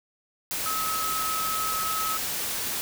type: tone in noise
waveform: sine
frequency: 1286 Hz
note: E6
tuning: 43 cents flat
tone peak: -28 dBFS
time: 0.66-2.17 s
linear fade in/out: 0 ms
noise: white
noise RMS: -30 dBFS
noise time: 0.51-2.81 s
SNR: -1 dB
effects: none